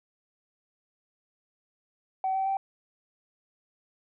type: tone with pitch steps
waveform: sine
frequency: 761 / 769.4 / 777.9 Hz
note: F#5 / G5 / G5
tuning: +48 / -33 / -14 cents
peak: -24 dBFS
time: 2.24-2.57 s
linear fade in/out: 2 ms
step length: 110 ms
effects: tanh soft clip ceiling -21 dBFS